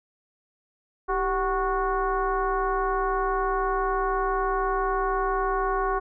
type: tone with frequency modulation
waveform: sine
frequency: 748 Hz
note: F#5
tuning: 19 cents sharp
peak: -22 dBFS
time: 1.08-6 s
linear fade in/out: 20 ms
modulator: 358 Hz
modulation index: 1.6
effects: none